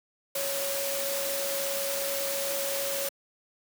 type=tone in noise; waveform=sine; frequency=554.4 Hz; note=C#5; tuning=in tune; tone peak=-32 dBFS; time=0.35-3.09 s; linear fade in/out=5 ms; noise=white; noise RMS=-32 dBFS; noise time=0.35-3.09 s; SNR=-3 dB; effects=high-pass 200 Hz 12 dB/octave